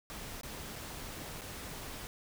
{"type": "noise with dropouts", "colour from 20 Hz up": "pink", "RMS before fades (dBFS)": -44, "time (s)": [0.1, 2.07], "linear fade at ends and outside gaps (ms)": 0, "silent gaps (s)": [[0.411, 0.433], [0.757, 0.761], [1.411, 1.417]], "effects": []}